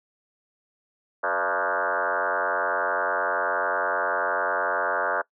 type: tone with frequency modulation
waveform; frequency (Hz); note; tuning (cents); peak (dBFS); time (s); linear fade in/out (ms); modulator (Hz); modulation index
sine; 1046.5; C6; 0; -22; 1.23-5.22; 10; 90.7; 6.1
effects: noise-tail reverb RT60 0.1 s tail -22 dB re dry